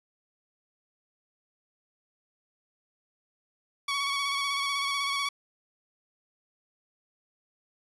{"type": "tone with vibrato", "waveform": "15% pulse", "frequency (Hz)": 1120, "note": "C#6", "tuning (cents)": 18, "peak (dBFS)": -21, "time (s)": [3.88, 5.29], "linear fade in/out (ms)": 5, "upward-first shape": "square", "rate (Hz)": 16, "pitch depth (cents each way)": 22, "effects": ["resampled to 22050 Hz"]}